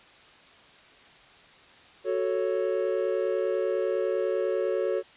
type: chord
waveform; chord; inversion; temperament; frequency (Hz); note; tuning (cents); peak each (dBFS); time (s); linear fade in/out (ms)
triangle; F# minor; none; equal; 370 / 440 / 554.4; F#4 / A4 / C#5; 0 / 0 / 0; -27; 2.04-5.03; 50
effects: white hiss -53 dBFS RMS until 5.16 s + resampled to 8000 Hz